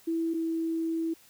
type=tone pair in turn; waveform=sine; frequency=329.3 / 327.2 Hz; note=E4 / E4; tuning=-2 / -13 cents; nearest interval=unison; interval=11 cents; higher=first; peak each=-26 / -27 dBFS; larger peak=first; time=0.07-0.34 / 0.34-1.14 s; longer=second; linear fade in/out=10 ms; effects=white hiss -58 dBFS RMS until 1.29 s